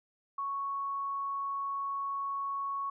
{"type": "tone", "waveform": "sine", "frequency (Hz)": 1108.7, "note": "C#6", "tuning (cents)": 0, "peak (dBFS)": -32, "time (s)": [0.38, 2.9], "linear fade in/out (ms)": 5, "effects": []}